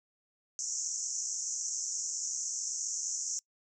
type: band-pass noise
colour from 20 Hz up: pink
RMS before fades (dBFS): -36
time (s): 0.59-3.39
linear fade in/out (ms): 0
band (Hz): 5700 to 7400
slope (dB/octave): 96
effects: noise-tail reverb RT60 0.1 s tail -24 dB re dry